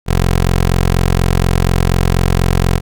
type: tone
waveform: 15% pulse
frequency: 44.15 Hz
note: F1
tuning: 20 cents sharp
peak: -4 dBFS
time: 0.06-2.81 s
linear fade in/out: 50 ms
effects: none